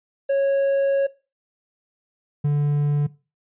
triangle tone pair in turn, 551 / 145.94 Hz, C#5 / D3, -11 / -11 cents, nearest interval octave + major seventh, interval 2300 cents, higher first, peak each -15 dBFS, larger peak neither, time 0.29-1.07 / 2.44-3.07 s, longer first, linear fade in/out 10 ms, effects noise-tail reverb RT60 0.3 s tail -19 dB re dry + resampled to 8000 Hz

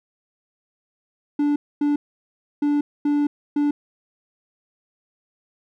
triangle tone bursts at uneven times, 291.5 Hz, D4, 13 cents flat, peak -15 dBFS, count 5, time 1.39-1.56 / 1.81-1.96 / 2.62-2.81 / 3.05-3.27 / 3.56-3.71 s, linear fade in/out 5 ms, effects none

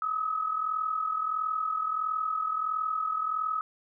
sine tone pair together, 1240 / 1281.5 Hz, D#6 / E6, -6 / -49 cents, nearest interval minor second, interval 57 cents, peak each -34 / -28 dBFS, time 0.02-3.61 s, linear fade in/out 2 ms, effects none

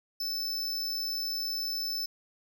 square tone, 5274 Hz, E8, in tune, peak -31 dBFS, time 0.2-2.06 s, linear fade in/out 5 ms, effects none

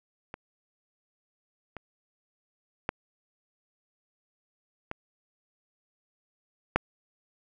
clicks, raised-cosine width 0.5 ms, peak -23 / -24 / -12 / -19 / -6 dBFS, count 5, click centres 0.341 / 1.767 / 2.891 / 4.914 / 6.76 s, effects none

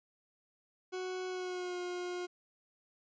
40% pulse tone with pitch glide, 369.4 to 357.4 Hz, F#4 to F4, -3 to +40 cents, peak -36 dBFS, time 0.92-2.27 s, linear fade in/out 20 ms, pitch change -57 cents, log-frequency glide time 1.28-1.79 s, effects resampled to 16000 Hz

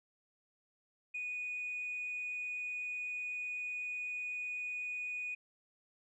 sine tone, 2473 Hz, D#7, 11 cents flat, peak -36 dBFS, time 1.14-5.35 s, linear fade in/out 10 ms, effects tanh soft clip ceiling -33 dBFS

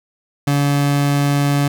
30% pulse tone, 142.7 Hz, D3, 49 cents flat, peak -11 dBFS, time 0.47-1.68 s, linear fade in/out 5 ms, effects none

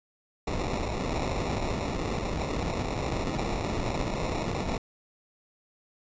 pink noise with sample-and-hold, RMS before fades -30 dBFS, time 0.47-4.78 s, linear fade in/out 5 ms, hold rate 1575 Hz, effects resampled to 16000 Hz

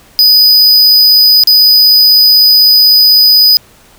square tone with dropouts, 4978 Hz, D#8, in tune, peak -3 dBFS, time 0.19-3.57 s, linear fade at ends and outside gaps 0 ms, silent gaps 1.436-1.473 s, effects pink hiss -42 dBFS RMS until 3.98 s

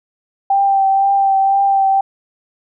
sine tone with vibrato, 784 Hz, G5, in tune, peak -10 dBFS, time 0.5-2.01 s, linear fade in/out 5 ms, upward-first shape triangle, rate 2 Hz, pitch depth 23 cents each way, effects none

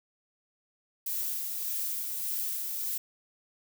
violet noise with tremolo, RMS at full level -32 dBFS, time 1.06-2.98 s, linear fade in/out 5 ms, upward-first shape sine, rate 1.7 Hz, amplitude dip 30%, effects none

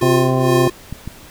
square tone with tremolo, 355.4 Hz, F4, 30 cents sharp, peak -14 dBFS, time 0.01-0.7 s, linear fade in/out 5 ms, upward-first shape sine, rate 2.2 Hz, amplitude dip 85%
harmonic tone, 130 Hz, C3, 11 cents flat, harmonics 1 / 2 / 3 / 4 / 5 / 6 / 8, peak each -17 / -20 / -22 / -23 / -24 / -25 / -26 dBFS, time 0.02-0.68 s, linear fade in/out 2 ms
clicks, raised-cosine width 5 ms, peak -14 dBFS, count 2, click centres 0.926 / 1.076 s
effects pink hiss -41 dBFS RMS until 1.3 s

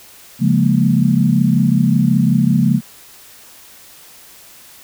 sine chord, Bb minor seventh, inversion first, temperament equal, 138.59 / 174.61 / 207.7 / 233.1 Hz, Db3 / F3 / Ab3 / Bb3, 0 / 0 / 0 / 0 cents, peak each -16 dBFS, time 0.39-2.81 s, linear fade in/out 50 ms, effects white hiss -42 dBFS RMS until 4.83 s

